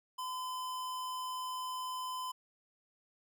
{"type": "tone", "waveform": "square", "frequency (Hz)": 1018, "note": "C6", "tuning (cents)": -48, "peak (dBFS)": -38, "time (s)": [0.18, 2.32], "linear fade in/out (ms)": 10, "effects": []}